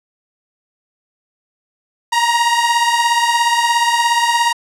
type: beating tone pair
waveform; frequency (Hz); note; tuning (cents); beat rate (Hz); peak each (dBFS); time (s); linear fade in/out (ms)
sawtooth; 937 / 954; A#5 / A#5; +9 / +40; 17; -10 / -14; 2.12-4.53; 10
effects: low-pass 9000 Hz 12 dB/octave